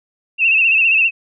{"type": "tone with vibrato", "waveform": "sine", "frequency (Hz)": 2658, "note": "E7", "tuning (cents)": 14, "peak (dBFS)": -10, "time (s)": [0.38, 1.11], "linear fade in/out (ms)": 50, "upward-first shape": "sine", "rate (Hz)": 15, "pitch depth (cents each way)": 70, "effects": []}